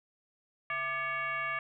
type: tone with frequency modulation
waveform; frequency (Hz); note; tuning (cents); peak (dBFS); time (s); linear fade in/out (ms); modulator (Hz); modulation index
sine; 1710; A6; -50; -31; 0.7-1.59; 2; 524; 1.5
effects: none